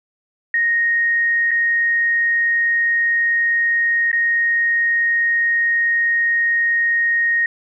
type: tone with dropouts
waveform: sine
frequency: 1864.7 Hz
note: A#6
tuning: in tune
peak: -14 dBFS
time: 0.54-7.46 s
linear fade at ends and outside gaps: 2 ms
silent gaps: 1.509-1.514 / 4.116-4.129 s
effects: none